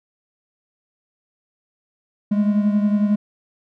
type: beating tone pair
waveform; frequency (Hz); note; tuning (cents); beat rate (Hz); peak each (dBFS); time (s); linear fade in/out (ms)
triangle; 205.6 / 216.6; G#3 / A3; -17 / -27; 11; -14 / -21; 2.31-3.16; 10
effects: none